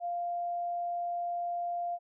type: tone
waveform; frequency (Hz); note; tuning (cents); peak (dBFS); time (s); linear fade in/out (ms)
sine; 697; F5; -4; -31; 0-1.99; 50
effects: none